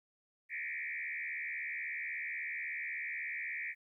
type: tone with frequency modulation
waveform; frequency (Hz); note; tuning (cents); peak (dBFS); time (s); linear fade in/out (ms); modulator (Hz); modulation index
sine; 2093; C7; 0; -37; 0.49-3.75; 50; 76.3; 3.9
effects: 13-bit